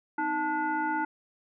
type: tone with frequency modulation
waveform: sine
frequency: 880 Hz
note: A5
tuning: in tune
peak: -26 dBFS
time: 0.18-1.05 s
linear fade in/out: 5 ms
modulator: 568 Hz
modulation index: 1.1
effects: none